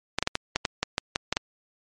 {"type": "clicks", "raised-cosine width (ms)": 0.2, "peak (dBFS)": -6, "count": 11, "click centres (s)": [0.186, 0.226, 0.274, 0.354, 0.56, 0.652, 0.83, 0.981, 1.159, 1.326, 1.369], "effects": ["MP3 48 kbps"]}